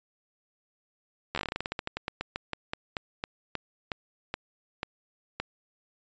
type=slowing click train; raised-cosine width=0.3 ms; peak=-15 dBFS; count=28; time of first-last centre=1.35-5.4 s; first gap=12 ms; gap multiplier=1.16; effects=resampled to 16000 Hz